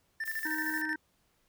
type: tone with tremolo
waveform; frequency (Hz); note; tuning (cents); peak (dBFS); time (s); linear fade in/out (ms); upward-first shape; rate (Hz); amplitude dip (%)
triangle; 1782; A6; +22; -30; 0.2-0.95; 5; square; 13; 70
type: noise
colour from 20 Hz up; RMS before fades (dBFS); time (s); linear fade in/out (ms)
violet; -43; 0.25-0.82; 10
type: harmonic tone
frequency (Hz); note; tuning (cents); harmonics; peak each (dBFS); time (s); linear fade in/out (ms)
311.1; D#4; 0; 1 / 3 / 5 / 6; -37 / -44 / -36 / -43; 0.45-0.96; 5
effects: pink hiss -72 dBFS RMS until 1.48 s